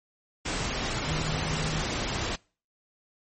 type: tone in noise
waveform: sine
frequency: 155.56 Hz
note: D#3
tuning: in tune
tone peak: -31 dBFS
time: 1.07-1.82 s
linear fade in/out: 10 ms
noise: pink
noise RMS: -30 dBFS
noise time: 0.45-2.36 s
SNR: -4 dB
effects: noise-tail reverb RT60 0.4 s tail -26 dB re dry + MP3 32 kbps